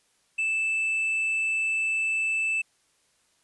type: tone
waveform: triangle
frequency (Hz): 2637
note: E7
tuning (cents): 0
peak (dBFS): -22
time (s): 0.38-2.62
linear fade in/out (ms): 10
effects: white hiss -67 dBFS RMS until 3.43 s + resampled to 24000 Hz